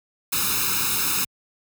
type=noise with comb filter; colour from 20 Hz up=white; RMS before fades=-23 dBFS; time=0.32-1.25 s; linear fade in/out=10 ms; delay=0.77 ms; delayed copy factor=+0.95; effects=high-pass 60 Hz 12 dB/octave